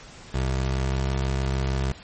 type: tone with pitch glide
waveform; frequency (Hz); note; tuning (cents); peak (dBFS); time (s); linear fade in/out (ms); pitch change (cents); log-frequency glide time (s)
25% pulse; 65.3 to 66.48; C2 to C2; -3 to +28; -19; 0.34-1.92; 5; +31; 0.52-1.11
effects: pink hiss -45 dBFS RMS until 2.03 s + MP3 32 kbps